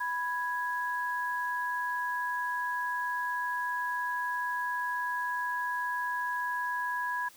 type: tone pair together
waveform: sine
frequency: 987.8 / 1659.9 Hz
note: B5 / G#6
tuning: 0 / -1 cents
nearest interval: major sixth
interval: 899 cents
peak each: -32 / -33 dBFS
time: 0-7.29 s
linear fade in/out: 10 ms
effects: white hiss -56 dBFS RMS until 7.36 s